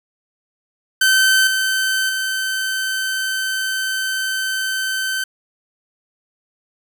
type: tone with level steps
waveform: sawtooth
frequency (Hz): 1539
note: G6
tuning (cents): -32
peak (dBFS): -8 / -13 / -16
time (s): 1.01-5.24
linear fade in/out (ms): 5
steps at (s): 1.47 / 2.09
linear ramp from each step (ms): 2
effects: none